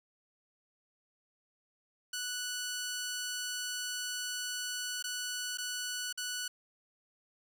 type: tone with dropouts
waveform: 10% pulse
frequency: 1480 Hz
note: F#6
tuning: in tune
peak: -27 dBFS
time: 2.13-6.48 s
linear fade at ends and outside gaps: 5 ms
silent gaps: 5.026-5.04 / 5.574-5.583 / 6.127-6.175 s
effects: none